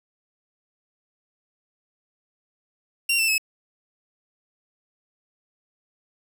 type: tone with pitch steps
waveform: sawtooth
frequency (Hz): 2758 / 2670 / 2585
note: F7 / E7 / E7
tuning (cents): -22 / +22 / -34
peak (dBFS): -16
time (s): 3.09-3.381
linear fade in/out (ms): 5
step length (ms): 97
effects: none